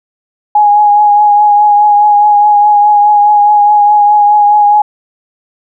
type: tone with vibrato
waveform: sine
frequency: 830.6 Hz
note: G#5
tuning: in tune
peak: -3 dBFS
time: 0.55-4.82 s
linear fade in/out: 5 ms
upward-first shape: triangle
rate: 4.8 Hz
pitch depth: 26 cents each way
effects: none